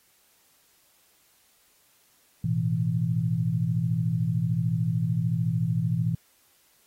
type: chord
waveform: sine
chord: A suspended second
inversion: none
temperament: equal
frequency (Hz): 110 / 123.47 / 164.81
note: A2 / B2 / E3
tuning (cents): 0 / 0 / 0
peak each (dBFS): -29 / -27 / -26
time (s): 2.44-6.15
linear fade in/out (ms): 5
effects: white hiss -63 dBFS RMS until 6.86 s + AAC 48 kbps